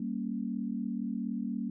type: chord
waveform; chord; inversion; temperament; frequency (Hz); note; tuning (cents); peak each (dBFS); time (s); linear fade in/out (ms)
sine; G diminished; none; equal; 196 / 233.1 / 277.2; G3 / Bb3 / Db4; 0 / 0 / 0; -36 / -34 / -39; 0-1.7; 5
effects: none